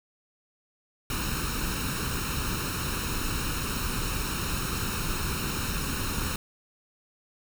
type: noise with comb filter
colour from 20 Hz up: pink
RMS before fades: -30 dBFS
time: 1.1-6.36 s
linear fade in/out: 2 ms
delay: 0.74 ms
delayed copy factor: +0.7
effects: none